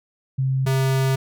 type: tone pair in turn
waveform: sine / square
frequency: 132.7 / 133.33 Hz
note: C3 / C3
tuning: +25 / +33 cents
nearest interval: unison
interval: 8 cents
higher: second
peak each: -18 dBFS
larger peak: neither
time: 0.38-0.66 / 0.66-1.16 s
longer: second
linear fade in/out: 10 ms
effects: none